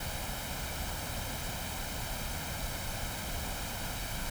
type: noise with comb filter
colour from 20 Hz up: pink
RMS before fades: -37 dBFS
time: 0-4.3 s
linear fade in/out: 5 ms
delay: 1.3 ms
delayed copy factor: +0.55
effects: none